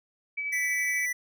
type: tone with tremolo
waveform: sine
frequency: 2292 Hz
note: D7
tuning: 43 cents flat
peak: -28 dBFS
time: 0.37-1.06 s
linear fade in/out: 10 ms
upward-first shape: sine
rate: 12 Hz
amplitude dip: 30%
type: tone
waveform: square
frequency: 1975.5 Hz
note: B6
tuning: in tune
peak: -28 dBFS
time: 0.52-1.13 s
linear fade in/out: 10 ms
effects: none